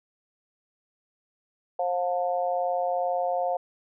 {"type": "harmonic tone", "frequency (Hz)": 177.7, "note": "F3", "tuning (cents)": 30, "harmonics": [3, 4, 5], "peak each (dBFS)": [-28, -26, -35], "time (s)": [1.79, 3.57], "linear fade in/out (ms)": 5, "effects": []}